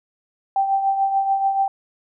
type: tone with tremolo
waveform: sine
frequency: 782 Hz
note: G5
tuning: 4 cents flat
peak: -14 dBFS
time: 0.56-1.68 s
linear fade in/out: 2 ms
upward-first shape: triangle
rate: 6.9 Hz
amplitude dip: 60%
effects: none